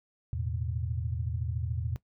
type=chord; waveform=sine; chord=E suspended fourth; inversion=none; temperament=just; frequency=82.41 / 109.88 / 123.61 Hz; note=E2 / A2 / B2; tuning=0 / -2 / +2 cents; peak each=-33 / -35 / -36 dBFS; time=0.33-1.96 s; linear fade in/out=0 ms; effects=noise-tail reverb RT60 0.1 s tail -18 dB re dry